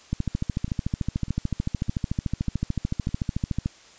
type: two click trains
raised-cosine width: 5 ms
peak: -12 / -24 dBFS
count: 49 / 5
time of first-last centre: 0.13-3.659 / 0.68-3.09 s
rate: 13.6 / 1.66 Hz
effects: white hiss -51 dBFS RMS until 3.98 s + resampled to 16000 Hz